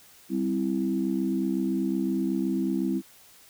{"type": "chord", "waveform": "sine", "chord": "C major", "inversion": "second", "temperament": "equal", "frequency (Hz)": [196, 261.6, 329.6], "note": ["G3", "C4", "E4"], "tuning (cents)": [0, 0, 0], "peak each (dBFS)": -28, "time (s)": [0.29, 3.02], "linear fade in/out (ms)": 50, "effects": ["tanh soft clip ceiling -14 dBFS", "white hiss -54 dBFS RMS until 3.49 s"]}